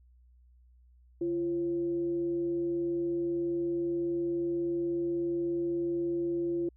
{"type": "tone with frequency modulation", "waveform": "sine", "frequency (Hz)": 342.7, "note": "F4", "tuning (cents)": -33, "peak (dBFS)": -28, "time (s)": [1.21, 6.69], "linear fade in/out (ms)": 5, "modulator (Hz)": 198, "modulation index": 0.24, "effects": ["added 61 Hz sine -57 dBFS peak until 6.76 s"]}